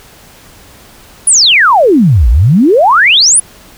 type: exponential two-way sweep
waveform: sine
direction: down then up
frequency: 10548 to 51.91 to 10548 Hz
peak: -3 dBFS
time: 1.27-3.4 s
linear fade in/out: 5 ms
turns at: 2.29 s
effects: pink hiss -38 dBFS RMS until 3.77 s